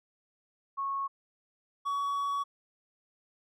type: tone pair in turn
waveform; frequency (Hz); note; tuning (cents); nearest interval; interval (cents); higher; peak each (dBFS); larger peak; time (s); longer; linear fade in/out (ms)
sine / triangle; 1100 / 1127; C#6 / C#6; -14 / +28; unison; 42; second; -30 / -27; second; 0.77-1.08 / 1.85-2.44; second; 20
effects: none